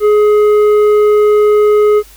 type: tone with tanh clipping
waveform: sine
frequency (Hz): 420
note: G#4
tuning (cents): +19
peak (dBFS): -7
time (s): 0-2.03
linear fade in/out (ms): 50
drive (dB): 8
effects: added 50 Hz sine -40 dBFS peak until 2.16 s + white hiss -41 dBFS RMS until 2.16 s